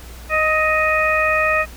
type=harmonic tone with a mistuned harmonic; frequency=622.3 Hz; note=D#5; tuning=in tune; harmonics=1 / 2 / 3 / 4; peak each=-20 / -20 / -20 / -20 dBFS; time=0.29-1.66 s; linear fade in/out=50 ms; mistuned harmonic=2; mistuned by=+20 cents; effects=added 60 Hz sine -35 dBFS peak until 1.76 s + pink hiss -41 dBFS RMS until 1.76 s